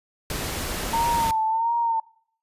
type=noise; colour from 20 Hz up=pink; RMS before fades=-29 dBFS; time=0.3-1.31 s; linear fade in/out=2 ms
type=tone with vibrato; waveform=sine; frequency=908 Hz; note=A#5; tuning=46 cents flat; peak=-20 dBFS; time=0.93-2 s; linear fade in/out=5 ms; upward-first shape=sine; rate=1.5 Hz; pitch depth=59 cents each way
effects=noise-tail reverb RT60 0.6 s tail -23 dB re dry + resampled to 32000 Hz